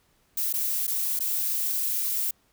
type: noise with dropouts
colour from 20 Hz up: violet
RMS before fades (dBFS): -27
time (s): 0.37-2.31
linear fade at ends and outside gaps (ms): 5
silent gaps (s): 0.528-0.537 / 0.869-0.877 / 1.192-1.203
effects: pink hiss -66 dBFS RMS until 2.52 s